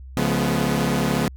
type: chord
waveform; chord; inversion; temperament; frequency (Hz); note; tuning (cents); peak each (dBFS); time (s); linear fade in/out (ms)
sawtooth; C# dominant seventh; none; equal with one note detuned; 138.59 / 174.61 / 212.8 / 246.9; C#3 / E#3 / G#3 / B3; 0 / 0 / +42 / 0; -21; 0.17-1.28; 0
effects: added 65 Hz sine -36 dBFS peak until 1.36 s